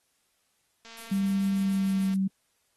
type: click train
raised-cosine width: 0.2 ms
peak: -31 dBFS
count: 295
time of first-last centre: 0.85-2.139 s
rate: 228 Hz
type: noise with tremolo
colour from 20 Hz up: violet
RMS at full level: -42 dBFS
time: 0.97-2.16 s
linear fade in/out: 0 ms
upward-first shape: sine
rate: 6.8 Hz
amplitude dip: 75%
type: tone with pitch glide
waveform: sine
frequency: 196 to 192.08 Hz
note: G3 to G3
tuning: 0 to -35 cents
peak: -23 dBFS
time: 1.11-2.28 s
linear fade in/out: 10 ms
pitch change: -35 cents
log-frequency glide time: 1.48-2.13 s
effects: white hiss -72 dBFS RMS until 2.76 s + AAC 32 kbps